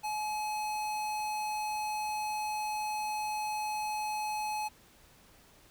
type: tone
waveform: square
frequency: 850 Hz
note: G#5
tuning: 40 cents sharp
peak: -33 dBFS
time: 0.03-4.69 s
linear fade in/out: 20 ms
effects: pink hiss -60 dBFS RMS until 5.7 s